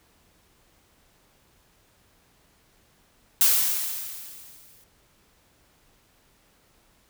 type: noise with exponential decay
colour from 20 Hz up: blue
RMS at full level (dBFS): -17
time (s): 3.41-4.84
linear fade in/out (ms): 1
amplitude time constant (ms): 310
effects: pink hiss -62 dBFS RMS until 7.09 s